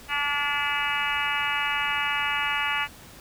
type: harmonic tone with a mistuned harmonic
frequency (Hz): 288.8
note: D4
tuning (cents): -29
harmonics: 3 / 4 / 5 / 6 / 7 / 8 / 9 / 10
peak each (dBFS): -32 / -32 / -32 / -32 / -32 / -32 / -32 / -32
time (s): 0.08-2.88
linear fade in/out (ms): 50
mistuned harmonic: 5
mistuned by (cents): -16
effects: pink hiss -47 dBFS RMS until 3.2 s